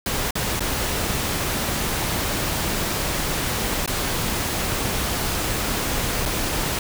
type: noise with dropouts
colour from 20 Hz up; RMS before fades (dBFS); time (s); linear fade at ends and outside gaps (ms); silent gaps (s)
pink; -24; 0.06-6.79; 2; 0.308-0.354 / 0.595-0.605 / 3.861-3.876 / 6.255-6.259
effects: none